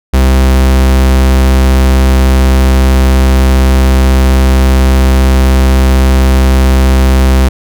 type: tone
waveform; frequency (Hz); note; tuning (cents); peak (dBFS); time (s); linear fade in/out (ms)
45% pulse; 65.41; C2; 0; -4; 0.13-7.49; 10
effects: none